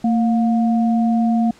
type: tone pair together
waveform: sine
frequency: 227.1 / 711.3 Hz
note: A#3 / F5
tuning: -45 / +32 cents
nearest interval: octave + minor sixth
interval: 1977 cents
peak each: -14 / -23 dBFS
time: 0.04-1.51 s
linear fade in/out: 5 ms
effects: pink hiss -49 dBFS RMS until 1.59 s + low-pass 8000 Hz 12 dB/octave